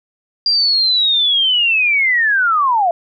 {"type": "linear sweep", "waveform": "sine", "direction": "down", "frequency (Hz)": [4799, 658], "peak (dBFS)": -11, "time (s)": [0.46, 2.91], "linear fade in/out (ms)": 2, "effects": []}